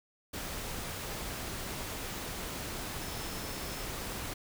sine tone in noise, 5270 Hz, E8, 1 cent flat, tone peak -50 dBFS, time 3.01-3.85 s, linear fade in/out 10 ms, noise pink, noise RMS -39 dBFS, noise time 0.33-4.34 s, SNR -14 dB, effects none

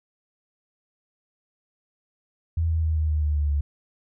sine tone with pitch steps, 82.41 / 80.85 / 79.33 / 77.83 / 76.36 / 74.92 / 73.5 / 72.12 Hz, E2 / E2 / D#2 / D#2 / D#2 / D2 / D2 / D2, 0 / -33 / +34 / +1 / -32 / +35 / +2 / -31 cents, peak -20 dBFS, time 2.57-3.61 s, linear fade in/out 5 ms, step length 130 ms, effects none

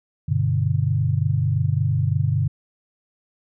sine chord, G major, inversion none, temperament equal, 98 / 123.47 / 146.83 Hz, G2 / B2 / D3, 0 / 0 / 0 cents, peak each -22 dBFS, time 0.28-2.48 s, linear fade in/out 10 ms, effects none

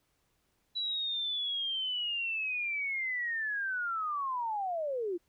sine linear sweep, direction down, 3951 to 329.6 Hz, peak -31 dBFS, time 0.75-5.18 s, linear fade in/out 20 ms, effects pink hiss -75 dBFS RMS until 5.28 s

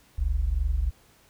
sine tone pair together, 46.21 / 69.1 Hz, F#1 / C#2, -1 / -5 cents, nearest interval perfect fifth, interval 696 cents, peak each -24 dBFS, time 0.18-0.91 s, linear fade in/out 10 ms, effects tanh soft clip ceiling -17 dBFS + pink hiss -59 dBFS RMS until 1.29 s

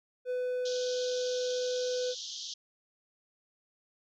triangle tone, 500 Hz, B4, 21 cents sharp, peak -28 dBFS, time 0.25-2.15 s, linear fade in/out 50 ms
pink band-pass noise, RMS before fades -41 dBFS, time 0.65-2.54 s, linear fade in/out 5 ms, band 3100 to 6600 Hz, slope 96 dB/octave
effects none

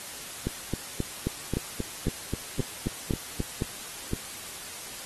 two click trains, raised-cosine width 3 ms, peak -15 / -14 dBFS, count 12 / 6, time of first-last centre 0.47-3.403 / 1.57-4.134 s, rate 3.75 / 1.95 Hz, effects white hiss -40 dBFS RMS until 5.05 s + AAC 32 kbps

